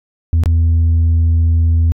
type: tone with dropouts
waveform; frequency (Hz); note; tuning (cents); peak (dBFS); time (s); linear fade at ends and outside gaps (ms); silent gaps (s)
sine; 82.41; E2; 0; -6; 0.33-1.92; 0; 0.436-0.459
effects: tanh soft clip ceiling -8 dBFS